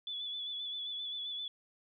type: tone with vibrato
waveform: sine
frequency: 3445 Hz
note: A7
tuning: 37 cents flat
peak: -37 dBFS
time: 0.07-1.48 s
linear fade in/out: 2 ms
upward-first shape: sine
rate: 7.6 Hz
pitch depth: 37 cents each way
effects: none